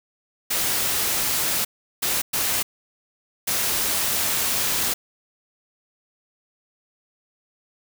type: noise bursts at uneven times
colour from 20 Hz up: white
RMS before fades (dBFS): -23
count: 4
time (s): 0.5-1.65 / 2.02-2.22 / 2.33-2.63 / 3.47-4.94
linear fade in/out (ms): 10
effects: none